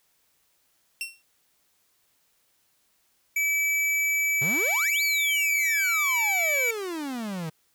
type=tone with exponential decay; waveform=sawtooth; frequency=2719 Hz; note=F7; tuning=47 cents flat; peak=-23 dBFS; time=1.01-1.22 s; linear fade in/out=1 ms; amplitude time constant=44 ms
type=tone; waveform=square; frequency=2300 Hz; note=D7; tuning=37 cents flat; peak=-23 dBFS; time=3.36-6.71 s; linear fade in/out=5 ms
type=exponential two-way sweep; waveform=45% pulse; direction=up then down; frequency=123.47 to 4667 to 153.3 Hz; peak=-30 dBFS; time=4.41-7.5 s; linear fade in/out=10 ms; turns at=5.03 s
effects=white hiss -68 dBFS RMS until 7.74 s